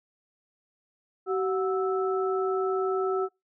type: tone cluster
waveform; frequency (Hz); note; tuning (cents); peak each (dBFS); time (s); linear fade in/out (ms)
sine; 380.7 / 730 / 1313; F#4 / F#5 / E6; +49 / -24 / -7; -25 / -34 / -32; 1.26-3.29; 50
effects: noise-tail reverb RT60 0.2 s tail -25 dB re dry